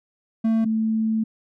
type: tone pair in turn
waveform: triangle / sine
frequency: 223.9 / 220.8 Hz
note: A3 / A3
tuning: +30 / +6 cents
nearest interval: unison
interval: 24 cents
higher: first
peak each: -15 / -19 dBFS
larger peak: first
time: 0.44-0.65 / 0.65-1.24 s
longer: second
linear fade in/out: 10 ms
effects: none